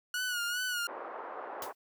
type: tone with vibrato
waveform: sawtooth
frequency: 1453 Hz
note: F#6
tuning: 32 cents flat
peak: -28 dBFS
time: 0.14-0.87 s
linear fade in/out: 2 ms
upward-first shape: sine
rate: 2.5 Hz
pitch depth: 60 cents each way
type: band-pass noise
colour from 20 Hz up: white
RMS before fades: -42 dBFS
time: 0.87-1.73 s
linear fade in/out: 20 ms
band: 380 to 1200 Hz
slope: 24 dB/octave
type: noise with exponential decay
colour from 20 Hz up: white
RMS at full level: -38 dBFS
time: 1.62-1.75 s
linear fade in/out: 2 ms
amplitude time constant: 28 ms
effects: none